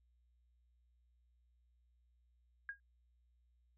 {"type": "tone with exponential decay", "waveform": "sine", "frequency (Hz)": 1631, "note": "G#6", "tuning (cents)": -32, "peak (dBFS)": -37, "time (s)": [2.69, 2.8], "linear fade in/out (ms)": 1, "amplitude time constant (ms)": 22, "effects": ["added 60 Hz sine -70 dBFS peak until 3.77 s"]}